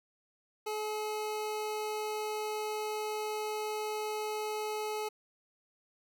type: tone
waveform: 25% pulse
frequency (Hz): 427.3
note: G#4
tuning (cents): +49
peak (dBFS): -30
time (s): 0.66-5.09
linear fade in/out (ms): 10
effects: none

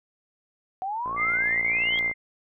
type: exponential sweep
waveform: sine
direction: up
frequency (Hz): 740 to 3322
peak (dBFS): -27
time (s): 0.82-1.99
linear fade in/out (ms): 0
type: click train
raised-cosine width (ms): 1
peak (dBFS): -25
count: 62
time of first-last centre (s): 1.06-2.114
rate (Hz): 57.9
type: tone with tremolo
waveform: sine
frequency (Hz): 2093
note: C7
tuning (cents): 0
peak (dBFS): -21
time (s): 1.16-2.14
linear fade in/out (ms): 50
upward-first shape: triangle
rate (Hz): 17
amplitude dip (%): 30
effects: none

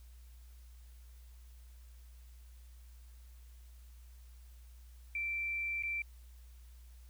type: tone with dropouts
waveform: sine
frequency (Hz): 2344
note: D7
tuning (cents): -4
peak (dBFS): -34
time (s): 5.15-6.02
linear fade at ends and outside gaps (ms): 2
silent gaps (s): 5.825-5.834
effects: added 60 Hz sine -52 dBFS peak until 7.09 s + white hiss -68 dBFS RMS until 7.09 s

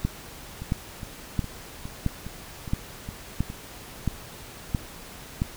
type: two click trains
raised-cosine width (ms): 5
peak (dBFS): -11 / -22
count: 9 / 8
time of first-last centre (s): 0.05-5.419 / 0.62-3.501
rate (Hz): 1.49 / 2.43
effects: pink hiss -43 dBFS RMS until 5.56 s

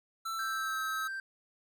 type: tone with pitch glide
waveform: square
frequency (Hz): 1333 to 1291.3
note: E6 to E6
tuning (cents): +19 to -36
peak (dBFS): -35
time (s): 0.25-1.08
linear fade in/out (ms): 10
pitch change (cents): -55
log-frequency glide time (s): 0.38-0.79
type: tone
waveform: triangle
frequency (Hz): 1568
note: G6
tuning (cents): 0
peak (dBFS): -34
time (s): 0.39-1.2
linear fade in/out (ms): 2
effects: none

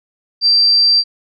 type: tone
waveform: sine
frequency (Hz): 4699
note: D8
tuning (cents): 0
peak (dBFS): -8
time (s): 0.41-1.04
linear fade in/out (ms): 50
effects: none

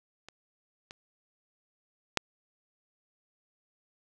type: clicks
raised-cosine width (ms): 0.2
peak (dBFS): -28 / -26 / -7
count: 3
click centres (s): 0.286 / 0.909 / 2.173
effects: none

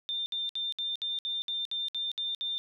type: tone bursts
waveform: sine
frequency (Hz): 3596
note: A7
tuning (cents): +37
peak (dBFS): -30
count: 11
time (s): 0.09-2.58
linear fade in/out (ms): 0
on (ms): 170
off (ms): 62
effects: none

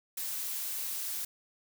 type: noise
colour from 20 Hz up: blue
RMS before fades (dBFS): -36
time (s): 0.17-1.25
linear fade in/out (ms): 5
effects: none

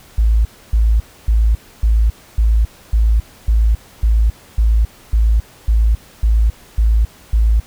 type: tone bursts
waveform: sine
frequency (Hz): 55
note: A1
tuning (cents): 0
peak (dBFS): -9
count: 14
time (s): 0.18-7.6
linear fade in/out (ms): 5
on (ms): 270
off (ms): 280
effects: pink hiss -44 dBFS RMS until 7.66 s

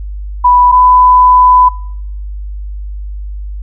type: tone pair in turn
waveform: sine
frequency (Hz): 987.8 / 999.9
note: B5 / B5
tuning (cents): 0 / +21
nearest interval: unison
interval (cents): 21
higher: second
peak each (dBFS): -3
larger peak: neither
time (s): 0.44-0.72 / 0.72-1.69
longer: second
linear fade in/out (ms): 10
effects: noise-tail reverb RT60 0.8 s tail -25 dB re dry + added 50 Hz sine -19 dBFS peak until 3.62 s

